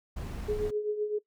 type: noise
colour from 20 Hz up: brown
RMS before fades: -37 dBFS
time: 0.16-0.71 s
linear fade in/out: 10 ms
type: tone with tremolo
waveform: sine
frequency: 421 Hz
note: G#4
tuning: 24 cents sharp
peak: -25 dBFS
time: 0.48-1.19 s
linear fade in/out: 10 ms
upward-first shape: triangle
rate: 7.8 Hz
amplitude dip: 70%
effects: noise-tail reverb RT60 0.1 s tail -20 dB re dry